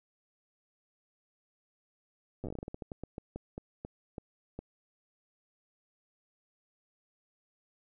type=slowing click train; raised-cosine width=2 ms; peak=-26 dBFS; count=21; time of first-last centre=2.44-4.59 s; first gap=8 ms; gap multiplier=1.23; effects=none